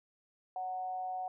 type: tone with amplitude modulation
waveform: sine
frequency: 740 Hz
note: F#5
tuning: in tune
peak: -33 dBFS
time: 0.56-1.28 s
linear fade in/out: 2 ms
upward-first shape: sine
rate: 181 Hz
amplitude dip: 45%
effects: none